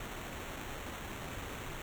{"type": "noise with sample-and-hold", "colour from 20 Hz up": "pink", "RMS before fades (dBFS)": -43, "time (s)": [0, 1.82], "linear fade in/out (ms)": 2, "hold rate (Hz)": 4900, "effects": []}